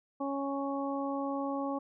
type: harmonic tone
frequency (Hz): 277.2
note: C#4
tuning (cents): 0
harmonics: 1 / 2 / 3 / 4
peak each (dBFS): -34 / -37 / -39 / -40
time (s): 0.2-1.79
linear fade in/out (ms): 10
effects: none